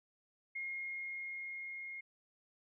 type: tone with level ramp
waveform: sine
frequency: 2143 Hz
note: C7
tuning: 41 cents sharp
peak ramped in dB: -38 to -43 dBFS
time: 0.55-2.01 s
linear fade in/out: 10 ms
effects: none